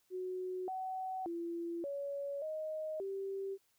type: tone with pitch steps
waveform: sine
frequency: 368.6 / 753 / 339.5 / 563 / 624 / 390 Hz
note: F#4 / F#5 / F4 / C#5 / D#5 / G4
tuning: -7 / +30 / -49 / +27 / +5 / -9 cents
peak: -37 dBFS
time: 0.1-3.58 s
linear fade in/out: 50 ms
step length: 580 ms
effects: white hiss -75 dBFS RMS until 3.78 s